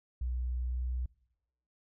sine tone with pitch glide, 61.74 to 62.24 Hz, B1 to B1, 0 to +14 cents, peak -31 dBFS, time 0.21-1.06 s, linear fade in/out 5 ms, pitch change +14 cents, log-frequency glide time 0.68-0.78 s, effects noise-tail reverb RT60 0.9 s tail -24 dB re dry

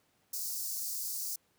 white high-pass noise, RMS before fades -37 dBFS, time 0.33-1.36 s, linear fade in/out 5 ms, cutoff 4700 Hz, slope 48 dB/octave, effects pink hiss -72 dBFS RMS until 1.58 s + high-pass 100 Hz 12 dB/octave

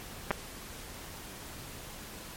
clicks, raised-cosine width 0.5 ms, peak -13 dBFS, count 2, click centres 0.307 / 0.312 s, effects pink hiss -45 dBFS RMS until 2.36 s + MP3 64 kbps

